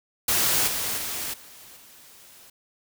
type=noise with level steps; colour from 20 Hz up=white; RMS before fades=-22 / -28 / -31 / -47 / -50 dBFS; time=0.28-2.5 s; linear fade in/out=5 ms; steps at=0.67 / 0.97 / 1.33 / 1.76 s; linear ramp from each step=10 ms; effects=none